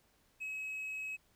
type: tone with hard clipping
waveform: sine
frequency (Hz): 2561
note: D#7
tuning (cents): +49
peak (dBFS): -39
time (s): 0.4-1.17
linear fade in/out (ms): 20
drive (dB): 2
effects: pink hiss -71 dBFS RMS until 1.35 s